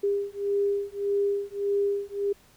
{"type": "beating tone pair", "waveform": "sine", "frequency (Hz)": [401.6, 403.3], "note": ["G4", "G4"], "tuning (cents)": [42, 49], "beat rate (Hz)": 1.7, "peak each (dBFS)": -27, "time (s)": [0.03, 2.33], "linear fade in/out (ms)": 10, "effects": ["pink hiss -58 dBFS RMS until 2.56 s"]}